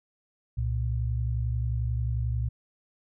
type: tone pair together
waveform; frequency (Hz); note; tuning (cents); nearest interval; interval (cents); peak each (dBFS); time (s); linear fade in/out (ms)
sine; 65.55 / 116.8; C2 / A#2; +4 / +4; minor seventh; 1000; -28 / -28; 0.57-2.49; 10
effects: none